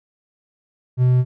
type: tone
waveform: triangle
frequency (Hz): 126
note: B2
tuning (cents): +35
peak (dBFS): -10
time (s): 0.97-1.25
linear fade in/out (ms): 50
effects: none